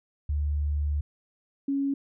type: tone pair in turn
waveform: sine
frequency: 73.42 / 277.2 Hz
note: D2 / C#4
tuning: 0 / 0 cents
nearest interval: octave + major seventh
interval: 2300 cents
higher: second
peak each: -24 dBFS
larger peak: neither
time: 0.29-1.01 / 1.68-1.94 s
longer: first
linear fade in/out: 5 ms
effects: none